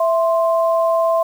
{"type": "tone pair together", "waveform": "sine", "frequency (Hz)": [661.4, 1047], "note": ["E5", "C6"], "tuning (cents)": [6, 1], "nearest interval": "minor sixth", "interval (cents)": 795, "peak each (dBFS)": [-14, -20], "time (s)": [0, 1.23], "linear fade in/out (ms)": 5, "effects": ["7-bit"]}